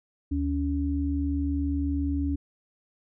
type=tone pair together; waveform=sine; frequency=75.66 / 281.4 Hz; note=D#2 / C#4; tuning=-48 / +26 cents; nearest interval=octave + major seventh; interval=2274 cents; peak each=-27 dBFS; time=0.31-2.36 s; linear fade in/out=10 ms; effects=none